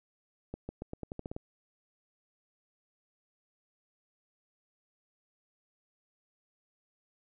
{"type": "accelerating click train", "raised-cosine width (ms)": 2, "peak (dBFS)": -25, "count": 10, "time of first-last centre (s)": [0.54, 1.364], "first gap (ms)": 150, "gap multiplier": 0.87, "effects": []}